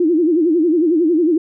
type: tone with vibrato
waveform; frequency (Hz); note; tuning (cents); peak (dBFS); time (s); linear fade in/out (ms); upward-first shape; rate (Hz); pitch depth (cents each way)
sine; 329.6; E4; 0; -11; 0-1.38; 5; sine; 11; 150
effects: none